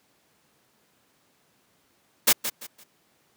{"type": "noise with echo", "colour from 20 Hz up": "white", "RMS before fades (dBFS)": -17, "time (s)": [2.27, 2.33], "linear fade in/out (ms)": 10, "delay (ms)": 170, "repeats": 3, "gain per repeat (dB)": -11, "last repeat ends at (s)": 2.84, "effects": ["pink hiss -65 dBFS RMS until 3.36 s", "high-pass 150 Hz 12 dB/octave"]}